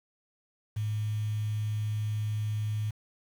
sine tone with quantisation, 106.8 Hz, G#2, 49 cents sharp, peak -28 dBFS, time 0.76-2.91 s, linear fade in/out 10 ms, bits 8, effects none

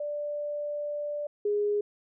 sine tone pair in turn, 588 / 413.6 Hz, D5 / G#4, +2 / -7 cents, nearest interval tritone, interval 609 cents, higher first, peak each -30 / -24 dBFS, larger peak second, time 0-1.27 / 1.45-1.81 s, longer first, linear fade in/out 5 ms, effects none

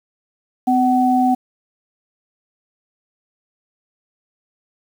sine tone pair together, 254.7 / 752.7 Hz, C4 / F#5, -46 / +29 cents, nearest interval octave + perfect fifth, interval 1875 cents, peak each -15 dBFS, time 0.67-1.35 s, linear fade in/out 10 ms, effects 7-bit

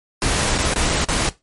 pink noise with dropouts, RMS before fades -19 dBFS, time 0.22-1.29 s, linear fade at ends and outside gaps 0 ms, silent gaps 0.579-0.587 / 0.737-0.76 / 0.894-0.898 / 1.046-1.087 s, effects noise-tail reverb RT60 0.2 s tail -17 dB re dry + MP3 48 kbps

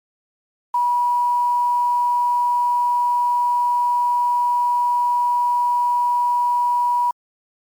sine tone with quantisation, 970 Hz, B5, 31 cents flat, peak -15 dBFS, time 0.74-7.11 s, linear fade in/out 5 ms, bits 7, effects MP3 96 kbps

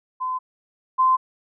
sine tone pair in turn, 1023 / 1035.5 Hz, C6 / C6, -39 / -18 cents, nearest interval unison, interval 21 cents, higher second, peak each -23 / -14 dBFS, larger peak second, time 0.2-0.39 / 0.98-1.17 s, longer neither, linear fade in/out 20 ms, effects none

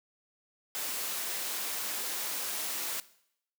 white high-pass noise, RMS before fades -35 dBFS, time 0.75-3 s, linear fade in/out 0 ms, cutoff 280 Hz, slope 12 dB/octave, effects noise-tail reverb RT60 0.7 s tail -18 dB re dry

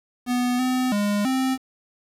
square tone with pitch steps, 246.8 / 254.7 / 205.1 / 261.6 Hz, B3 / C4 / G#3 / C4, -1 / -46 / -21 / 0 cents, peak -21 dBFS, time 0.26-1.58 s, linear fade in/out 50 ms, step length 330 ms, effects resampled to 32000 Hz + 8-bit

